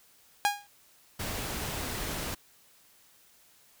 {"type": "tone with exponential decay", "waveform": "sawtooth", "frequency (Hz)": 818, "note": "G#5", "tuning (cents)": -26, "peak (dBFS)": -16, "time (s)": [0.45, 0.67], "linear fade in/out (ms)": 0, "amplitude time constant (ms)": 47}
{"type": "noise", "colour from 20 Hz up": "pink", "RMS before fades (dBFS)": -35, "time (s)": [1.19, 2.35], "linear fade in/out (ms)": 10}
{"effects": ["white hiss -61 dBFS RMS until 3.8 s"]}